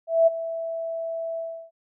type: tone with ADSR envelope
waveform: sine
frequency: 659.3 Hz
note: E5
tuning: in tune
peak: -12 dBFS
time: 0.07-1.71 s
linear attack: 200 ms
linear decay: 18 ms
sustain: -15 dB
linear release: 330 ms
effects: none